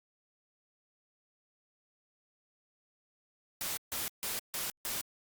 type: noise bursts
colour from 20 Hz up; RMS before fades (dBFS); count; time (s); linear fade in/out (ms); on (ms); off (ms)
white; -36; 5; 3.61-5.01; 0; 160; 150
effects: Opus 48 kbps